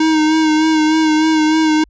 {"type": "tone with vibrato", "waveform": "square", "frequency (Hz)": 312.9, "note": "D#4", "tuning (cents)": 10, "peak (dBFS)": -11, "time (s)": [0, 1.84], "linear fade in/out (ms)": 5, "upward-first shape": "sine", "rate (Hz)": 3.3, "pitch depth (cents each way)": 29, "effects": ["added 50 Hz sine -46 dBFS peak until 1.89 s", "resampled to 16000 Hz"]}